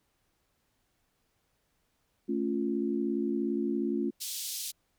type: chord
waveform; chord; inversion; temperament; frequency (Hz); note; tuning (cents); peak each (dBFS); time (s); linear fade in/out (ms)
sine; A augmented; none; equal; 220 / 277.2 / 349.2; A3 / C#4 / E#4; 0 / 0 / 0; -32; 2.28-4.11; 20
type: band-pass noise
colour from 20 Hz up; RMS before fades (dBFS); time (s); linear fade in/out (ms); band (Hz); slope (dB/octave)
pink; -37; 4.2-4.72; 20; 3700 to 16000; 24
effects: pink hiss -75 dBFS RMS until 4.98 s